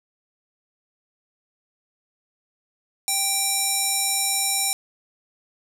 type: tone with band-pass filter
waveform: square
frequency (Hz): 784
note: G5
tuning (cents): 0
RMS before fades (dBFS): -23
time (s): 3.08-4.73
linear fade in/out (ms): 0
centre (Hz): 9000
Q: 1.6
effects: 8-bit